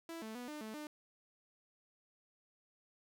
sawtooth tone with pitch steps, 331.1 / 219.8 / 245.4 / 300.8 / 218.2 / 300.2 Hz, E4 / A3 / B3 / D4 / A3 / D4, +8 / -2 / -11 / +42 / -14 / +38 cents, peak -40 dBFS, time 0.09-0.87 s, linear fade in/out 2 ms, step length 130 ms, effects none

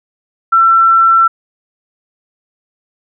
sine tone, 1345 Hz, E6, 34 cents sharp, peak -5 dBFS, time 0.52-1.28 s, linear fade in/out 10 ms, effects none

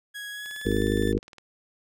30% pulse tone with pitch glide, 1661.2 to 1760 Hz, G#6 to A6, 0 to 0 cents, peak -32 dBFS, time 0.14-1.13 s, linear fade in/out 20 ms, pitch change +100 cents, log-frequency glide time 0.3-0.84 s
click train, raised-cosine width 0.2 ms, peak -29 dBFS, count 19, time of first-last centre 0.46-1.383 s, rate 19.5 Hz
harmonic tone, 51.91 Hz, G#1, in tune, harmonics 1 / 2 / 4 / 5 / 6 / 7 / 8 / 9, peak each -30 / -30 / -30 / -30 / -30 / -30 / -30 / -30 dBFS, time 0.65-1.19 s, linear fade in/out 10 ms
effects none

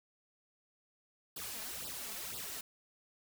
white noise with flanger, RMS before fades -43 dBFS, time 1.36-2.61 s, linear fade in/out 5 ms, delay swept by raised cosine 0.22 to 4.62 ms, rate 2 Hz, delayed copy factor +0.95, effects none

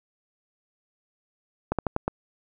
slowing click train, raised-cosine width 1 ms, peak -10 dBFS, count 5, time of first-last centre 1.72-2.08 s, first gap 67 ms, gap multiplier 1.2, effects none

